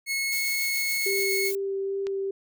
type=tone; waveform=sawtooth; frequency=2183 Hz; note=C#7; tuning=27 cents flat; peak=-22 dBFS; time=0.06-1.52 s; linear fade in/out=50 ms
type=noise with tremolo; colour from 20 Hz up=violet; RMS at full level=-32 dBFS; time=0.32-1.55 s; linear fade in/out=0 ms; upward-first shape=sine; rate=7.1 Hz; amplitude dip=35%
type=tone with vibrato; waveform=sine; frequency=391.9 Hz; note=G4; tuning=in tune; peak=-26 dBFS; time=1.06-2.31 s; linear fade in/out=5 ms; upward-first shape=sine; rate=2.4 Hz; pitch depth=8 cents each way
type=click; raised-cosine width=0.2 ms; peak=-22 dBFS; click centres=2.069 s
effects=none